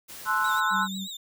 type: noise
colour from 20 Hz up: white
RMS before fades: -42 dBFS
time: 0.08-0.61 s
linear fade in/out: 20 ms
type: chord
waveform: sine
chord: F# half-diminished seventh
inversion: first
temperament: equal with one note detuned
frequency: 863.4 / 1046.5 / 1318.5 / 1480 Hz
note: A5 / C6 / E6 / F#6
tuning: -33 / 0 / 0 / 0 cents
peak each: -31 / -27 / -28 / -26 dBFS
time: 0.25-0.88 s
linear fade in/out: 50 ms
type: tone with vibrato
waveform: 35% pulse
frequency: 3729 Hz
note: A#7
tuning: in tune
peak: -34 dBFS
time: 0.44-1.17 s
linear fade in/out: 5 ms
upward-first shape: triangle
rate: 8.1 Hz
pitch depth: 100 cents each way
type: tone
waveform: sine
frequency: 192.1 Hz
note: G3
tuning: 35 cents flat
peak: -32 dBFS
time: 0.7-1.08 s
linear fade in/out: 50 ms
effects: none